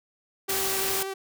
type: tone with vibrato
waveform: sawtooth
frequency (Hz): 387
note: G4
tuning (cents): -22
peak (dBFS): -27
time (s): 0.48-1.14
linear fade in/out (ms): 10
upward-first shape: square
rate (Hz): 12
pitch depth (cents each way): 10
type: noise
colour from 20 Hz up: white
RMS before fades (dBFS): -28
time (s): 0.49-1.03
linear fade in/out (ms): 5
effects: none